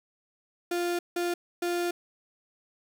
35% pulse tone bursts at uneven times, 349.2 Hz, F4, in tune, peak -25 dBFS, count 3, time 0.71-0.99 / 1.16-1.34 / 1.62-1.91 s, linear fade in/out 5 ms, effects none

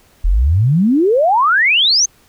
sine exponential sweep, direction up, 37.83 to 6480 Hz, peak -9 dBFS, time 0.24-2.06 s, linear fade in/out 10 ms, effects pink hiss -51 dBFS RMS until 2.28 s

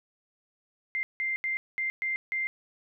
sine tone bursts at uneven times, 2093 Hz, C7, in tune, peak -27 dBFS, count 6, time 0.95-1.03 / 1.2-1.36 / 1.44-1.57 / 1.78-1.9 / 2.02-2.16 / 2.32-2.47 s, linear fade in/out 0 ms, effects none

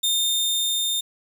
sawtooth tone with level ramp, 3633 Hz, A#7, 45 cents flat, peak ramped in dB -16 to -19 dBFS, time 0.03-1.01 s, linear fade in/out 10 ms, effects 8-bit

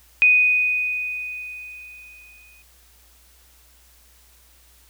sine tone with exponential decay, 2489 Hz, D#7, in tune, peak -10 dBFS, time 0.22-2.62 s, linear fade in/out 0 ms, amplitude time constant 520 ms, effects added 60 Hz sine -55 dBFS peak until 4.89 s + white hiss -55 dBFS RMS until 4.89 s

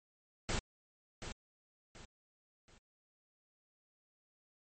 pink noise with echo, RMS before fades -35 dBFS, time 0.49-0.59 s, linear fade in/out 0 ms, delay 730 ms, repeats 3, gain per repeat -9 dB, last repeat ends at 2.78 s, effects MP3 32 kbps

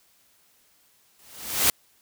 white noise with exponential growth, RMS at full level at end -17 dBFS, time 1.19-1.7 s, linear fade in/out 2 ms, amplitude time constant 110 ms, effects white hiss -62 dBFS RMS until 2.01 s

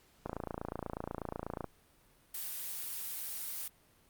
click train, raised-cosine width 1 ms, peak -23 dBFS, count 40, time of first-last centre 0.26-1.643 s, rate 28.2 Hz
blue noise, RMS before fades -40 dBFS, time 2.34-3.68 s, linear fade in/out 5 ms
effects pink hiss -66 dBFS RMS until 4.09 s + Opus 48 kbps

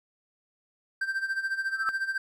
triangle tone with tremolo, 1568 Hz, G6, in tune, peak -23 dBFS, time 1.01-2.18 s, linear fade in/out 5 ms, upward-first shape sine, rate 14 Hz, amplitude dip 75%
sine tone with exponential growth, 1318.5 Hz, E6, in tune, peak -23 dBFS, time 1.67-1.89 s, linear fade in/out 0 ms, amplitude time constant 47 ms
effects none

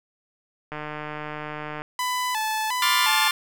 click train, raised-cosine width 0.5 ms, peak -18 dBFS, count 167, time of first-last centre 0.72-1.819 s, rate 151 Hz
sawtooth tone with vibrato, 932.3 Hz, A#5, in tune, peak -20 dBFS, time 1.99-3.28 s, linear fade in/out 2 ms, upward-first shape square, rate 1.4 Hz, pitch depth 120 cents each way
20% pulse chord, D minor seventh, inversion third, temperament just, 1057.2 / 1174.7 / 1409.6 / 1762 Hz, C6 / D6 / F6 / A6, +18 / 0 / +16 / +2 cents, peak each -21 dBFS, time 2.82-3.31 s, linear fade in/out 2 ms
effects none

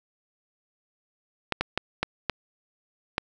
clicks, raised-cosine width 0.3 ms, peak -8 dBFS, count 6, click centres 1.523 / 1.61 / 1.776 / 2.03 / 2.297 / 3.181 s, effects none

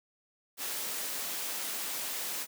white high-pass noise, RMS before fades -36 dBFS, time 0.57-2.47 s, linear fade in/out 50 ms, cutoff 230 Hz, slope 12 dB/octave, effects none

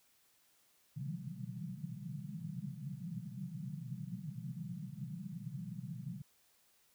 white band-pass noise, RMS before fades -44 dBFS, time 0.96-6.22 s, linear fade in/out 5 ms, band 120 to 200 Hz, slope 96 dB/octave, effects white hiss -71 dBFS RMS until 6.94 s

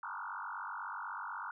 sine tone with frequency modulation, 1174.7 Hz, D6, in tune, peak -39 dBFS, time 0.03-1.51 s, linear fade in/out 2 ms, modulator 48.1 Hz, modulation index 6.3, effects none

